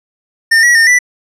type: tone with pitch steps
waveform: square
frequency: 1812 / 1926 / 1822 / 1974 Hz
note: A#6 / B6 / A#6 / B6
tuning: -50 / -44 / -40 / -1 cents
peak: -6 dBFS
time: 0.51-0.99 s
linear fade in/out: 10 ms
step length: 120 ms
effects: low-pass 9000 Hz 12 dB/octave